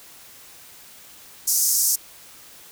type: band-pass noise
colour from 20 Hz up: pink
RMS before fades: -20 dBFS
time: 1.47-1.96 s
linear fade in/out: 10 ms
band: 5400 to 16000 Hz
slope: 48 dB/octave
effects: white hiss -46 dBFS RMS until 2.71 s